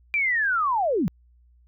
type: linear sweep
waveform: sine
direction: down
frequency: 2387 to 141 Hz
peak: -20 dBFS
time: 0.14-1.08 s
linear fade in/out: 0 ms
effects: added 60 Hz sine -54 dBFS peak until 1.67 s